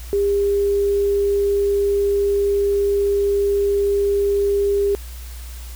sine tone, 401.9 Hz, G4, 43 cents sharp, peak -15 dBFS, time 0.13-4.95 s, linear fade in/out 0 ms, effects added 60 Hz sine -31 dBFS peak until 5.75 s + white hiss -42 dBFS RMS until 5.75 s

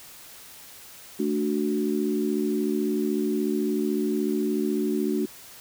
sine chord, D major, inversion second, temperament equal, 220 / 293.7 / 370 Hz, A3 / D4 / F#4, 0 / 0 / 0 cents, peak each -27 dBFS, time 1.19-5.26 s, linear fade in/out 10 ms, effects white hiss -46 dBFS RMS until 5.6 s

